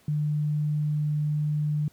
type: tone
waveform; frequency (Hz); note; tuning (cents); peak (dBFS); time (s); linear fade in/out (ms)
sine; 149.9; D3; +36; -23; 0.08-1.88; 2
effects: pink hiss -60 dBFS RMS until 1.92 s + high-pass 60 Hz 12 dB/octave